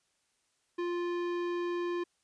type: tone with tanh clipping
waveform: sine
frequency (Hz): 349.2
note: F4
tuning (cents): 0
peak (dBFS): -33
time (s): 0.78-2.04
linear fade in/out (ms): 10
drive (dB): 17
effects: white hiss -75 dBFS RMS until 2.23 s + resampled to 22050 Hz